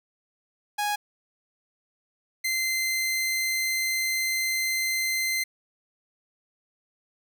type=tone pair in turn; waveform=sawtooth; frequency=829 / 2074 Hz; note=G#5 / C7; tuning=-3 / -16 cents; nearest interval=octave + major third; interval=1587 cents; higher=second; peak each=-21 dBFS; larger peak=neither; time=0.78-0.96 / 2.44-5.44 s; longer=second; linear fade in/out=10 ms; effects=none